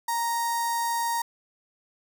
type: tone with notch filter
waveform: sawtooth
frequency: 933 Hz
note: A#5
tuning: 1 cent sharp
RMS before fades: -27 dBFS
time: 0.08-1.22 s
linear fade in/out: 5 ms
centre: 2700 Hz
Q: 0.7
effects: none